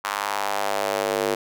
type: tone with high-pass filter sweep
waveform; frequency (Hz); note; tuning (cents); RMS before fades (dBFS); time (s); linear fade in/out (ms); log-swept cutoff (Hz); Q
square; 50.5; G#1; -48; -25; 0.04-1.35; 5; 1100 to 420; 2.2
effects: none